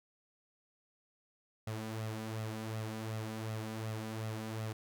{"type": "tone with flanger", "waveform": "sawtooth", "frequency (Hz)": 110, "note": "A2", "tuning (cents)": 0, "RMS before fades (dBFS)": -40, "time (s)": [1.67, 4.73], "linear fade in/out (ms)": 5, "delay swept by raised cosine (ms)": [1.5, 4.1], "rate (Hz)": 2.7, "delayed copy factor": 0.55, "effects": []}